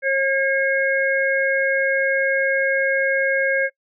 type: harmonic tone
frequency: 541 Hz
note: C#5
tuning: 42 cents flat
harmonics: 1 / 3 / 4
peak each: -20 / -20 / -24 dBFS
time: 0.02-3.7 s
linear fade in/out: 50 ms
effects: noise-tail reverb RT60 0.1 s tail -25 dB re dry